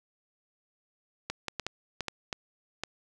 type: clicks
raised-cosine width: 0.2 ms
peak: -15 dBFS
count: 8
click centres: 1.3 / 1.483 / 1.597 / 1.666 / 2.007 / 2.083 / 2.328 / 2.836 s
effects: none